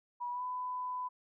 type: tone with pitch glide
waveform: sine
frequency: 972 to 1000.5 Hz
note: B5 to B5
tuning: -28 to +22 cents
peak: -35 dBFS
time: 0.2-1.09 s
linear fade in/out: 20 ms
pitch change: +50 cents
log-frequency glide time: 0.3-0.43 s
effects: none